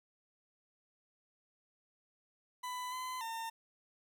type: tone with pitch steps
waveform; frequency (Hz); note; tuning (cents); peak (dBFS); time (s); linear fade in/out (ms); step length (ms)
40% pulse; 998 / 1018 / 908; B5 / C6 / A#5; +18 / -48 / -46; -38; 2.63-3.5; 10; 290
effects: none